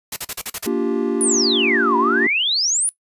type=noise bursts; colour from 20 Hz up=white; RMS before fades=-26 dBFS; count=7; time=0.12-0.668 s; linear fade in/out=5 ms; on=44 ms; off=40 ms
type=chord; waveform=triangle; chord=G minor seventh; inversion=first; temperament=equal with one note detuned; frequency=233.1 / 289.8 / 349.2 / 392 Hz; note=Bb3 / D4 / F4 / G4; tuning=0 / -23 / 0 / 0 cents; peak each=-21 dBFS; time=0.66-2.27 s; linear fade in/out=5 ms
type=exponential two-way sweep; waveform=sine; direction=down then up; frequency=10150 to 936 to 10150 Hz; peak=-16 dBFS; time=1.21-2.89 s; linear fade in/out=0 ms; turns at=1.97 s
effects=noise-tail reverb RT60 0.1 s tail -17 dB re dry + resampled to 32000 Hz